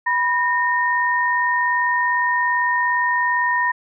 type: tone pair together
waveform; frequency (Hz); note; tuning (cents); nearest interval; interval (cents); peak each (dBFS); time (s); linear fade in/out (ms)
sine; 982 / 1839.4; B5 / A#6; -10 / -24; major seventh; 1086; -19; 0.06-3.72; 10
effects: none